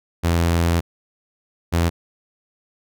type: tone pair in turn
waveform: sawtooth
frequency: 84.6 / 84.6 Hz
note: E2 / E2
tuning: +45 / +45 cents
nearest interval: unison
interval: 0 cents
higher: neither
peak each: -12 dBFS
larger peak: neither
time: 0.23-0.81 / 1.72-1.9 s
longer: first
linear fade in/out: 20 ms
effects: none